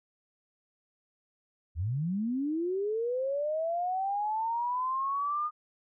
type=linear sweep; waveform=sine; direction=up; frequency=72.1 to 1228 Hz; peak=-28 dBFS; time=1.75-5.51 s; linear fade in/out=50 ms; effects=none